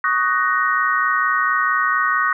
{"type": "chord", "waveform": "sine", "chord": "D# minor seventh", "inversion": "third", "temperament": "just", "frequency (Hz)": [1120.1, 1244.5, 1493.4, 1866.8], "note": ["C#6", "D#6", "F#6", "A#6"], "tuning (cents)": [18, 0, 16, 2], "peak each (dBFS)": -21, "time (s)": [0.04, 2.33], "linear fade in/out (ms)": 2, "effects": []}